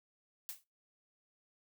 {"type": "noise with exponential decay", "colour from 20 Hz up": "blue", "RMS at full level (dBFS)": -39, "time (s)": [0.49, 0.64], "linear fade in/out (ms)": 0, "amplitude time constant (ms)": 31, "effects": ["noise-tail reverb RT60 0.2 s tail -17 dB re dry"]}